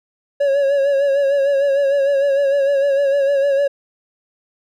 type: tone with vibrato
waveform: triangle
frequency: 557 Hz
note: C#5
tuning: 8 cents sharp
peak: -11 dBFS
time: 0.4-3.68 s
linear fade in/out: 10 ms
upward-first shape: sine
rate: 6.6 Hz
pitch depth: 47 cents each way
effects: none